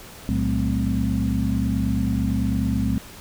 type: tone cluster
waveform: sine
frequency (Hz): 67.5 / 115.7 / 188.7 / 217.8 / 259.1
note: C#2 / A#2 / F#3 / A3 / C4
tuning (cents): -45 / -13 / +34 / -17 / -17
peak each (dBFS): -26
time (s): 0.29-2.98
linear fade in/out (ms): 0
effects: pink hiss -42 dBFS RMS until 3.2 s